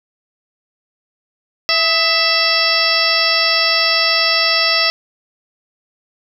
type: harmonic tone with a mistuned harmonic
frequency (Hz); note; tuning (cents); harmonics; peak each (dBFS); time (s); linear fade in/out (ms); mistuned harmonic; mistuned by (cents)
663; E5; +10; 1 / 2 / 3 / 4 / 5 / 6 / 7 / 8; -23 / -22 / -20 / -20 / -24 / -24 / -19 / -17; 1.69-4.9; 0; 2; -65
effects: 7-bit